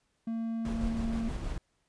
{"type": "tone", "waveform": "triangle", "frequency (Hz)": 227.3, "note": "A#3", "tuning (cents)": -43, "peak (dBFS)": -29, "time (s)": [0.27, 1.29], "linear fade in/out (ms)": 5}
{"type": "noise with tremolo", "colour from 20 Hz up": "brown", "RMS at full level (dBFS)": -34, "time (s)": [0.65, 1.58], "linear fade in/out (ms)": 2, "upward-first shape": "square", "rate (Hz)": 6.3, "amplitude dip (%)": 25}
{"effects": ["pink hiss -75 dBFS RMS until 1.88 s", "resampled to 22050 Hz"]}